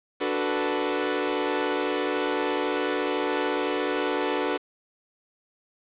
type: chord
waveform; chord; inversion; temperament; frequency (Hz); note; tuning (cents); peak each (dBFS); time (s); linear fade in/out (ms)
sawtooth; B minor seventh; first; equal; 293.7 / 370 / 440 / 493.9; D4 / F#4 / A4 / B4; 0 / 0 / 0 / 0; -26; 0.2-4.58; 20
effects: resampled to 8000 Hz + 7-bit